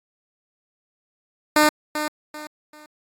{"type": "tone with echo", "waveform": "10% pulse", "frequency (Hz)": 302.6, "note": "D#4", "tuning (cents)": -48, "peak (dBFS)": -5, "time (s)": [1.56, 1.69], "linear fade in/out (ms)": 2, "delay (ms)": 390, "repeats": 3, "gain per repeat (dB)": -10, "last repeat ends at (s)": 2.86, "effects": ["AAC 64 kbps"]}